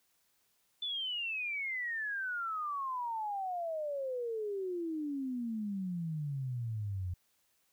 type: exponential sweep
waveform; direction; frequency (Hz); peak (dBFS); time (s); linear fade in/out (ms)
sine; down; 3520 to 87.31; -34; 0.82-7.14; 5
effects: white hiss -74 dBFS RMS until 7.72 s